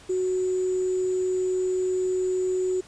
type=tone with sample-and-hold; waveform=sine; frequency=370 Hz; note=F#4; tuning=in tune; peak=-22 dBFS; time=0.09-2.81 s; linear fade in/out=10 ms; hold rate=7350 Hz; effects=pink hiss -50 dBFS RMS until 2.87 s + resampled to 22050 Hz